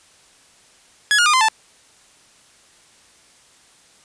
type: tone with pitch steps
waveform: sawtooth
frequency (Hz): 1681 / 1430 / 1216.4 / 1034.8 / 880.3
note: G#6 / F6 / D#6 / C6 / A5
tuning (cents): +20 / +41 / -40 / -19 / +1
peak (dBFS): -9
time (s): 1.11-1.485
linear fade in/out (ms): 0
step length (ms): 75
effects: white hiss -52 dBFS RMS until 4.04 s + resampled to 22050 Hz